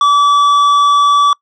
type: tone with tanh clipping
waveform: sine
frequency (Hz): 1151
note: D6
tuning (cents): -35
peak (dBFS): -8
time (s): 0.01-1.33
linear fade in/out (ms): 2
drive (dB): 9
effects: noise-tail reverb RT60 0.1 s tail -26 dB re dry